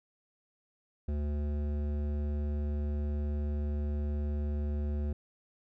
triangle tone with hard clipping, 73.42 Hz, D2, in tune, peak -32 dBFS, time 1.08-5.13 s, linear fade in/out 5 ms, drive 17 dB, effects none

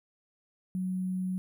sine tone with sample-and-hold, 185 Hz, F#3, in tune, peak -29 dBFS, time 0.75-1.38 s, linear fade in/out 0 ms, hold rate 11025 Hz, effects none

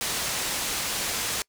white low-pass noise, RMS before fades -29 dBFS, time 0.01-1.42 s, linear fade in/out 0 ms, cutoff 9000 Hz, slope 12 dB/octave, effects noise-tail reverb RT60 0.1 s tail -25 dB re dry

